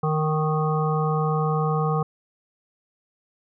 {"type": "harmonic tone with a mistuned harmonic", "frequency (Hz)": 154.7, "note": "D#3", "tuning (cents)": -10, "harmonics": [1, 3, 5, 7, 8], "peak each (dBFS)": [-22, -27, -29, -30, -31], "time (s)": [0.03, 2.03], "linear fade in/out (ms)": 5, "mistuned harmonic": 7, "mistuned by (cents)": 23, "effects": []}